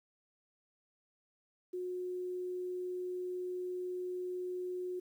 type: tone with quantisation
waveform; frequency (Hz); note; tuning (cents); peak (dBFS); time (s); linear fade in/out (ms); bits
sine; 363; F#4; -33; -36; 1.73-5; 10; 11
effects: none